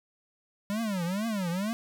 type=tone with vibrato; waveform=square; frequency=197 Hz; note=G3; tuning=9 cents sharp; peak=-29 dBFS; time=0.7-1.73 s; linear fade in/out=0 ms; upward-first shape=triangle; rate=2.2 Hz; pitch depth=300 cents each way; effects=none